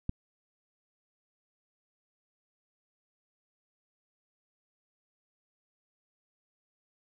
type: click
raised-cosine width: 5 ms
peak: -18 dBFS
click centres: 0.094 s
effects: none